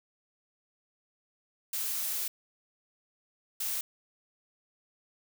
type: noise bursts at uneven times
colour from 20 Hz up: blue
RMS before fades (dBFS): -33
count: 2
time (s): 1.73-2.28 / 3.6-3.81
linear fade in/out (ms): 5
effects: none